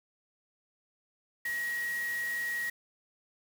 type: tone in noise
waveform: sine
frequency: 1900 Hz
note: A#6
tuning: 33 cents sharp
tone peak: -31 dBFS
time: 1.45-2.7 s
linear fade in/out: 5 ms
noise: white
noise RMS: -45 dBFS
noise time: 1.45-2.7 s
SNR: +11 dB
effects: none